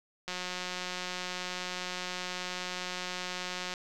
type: click train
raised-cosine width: 0.2 ms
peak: -19 dBFS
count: 627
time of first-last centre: 0.28-3.739 s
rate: 181 Hz
effects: none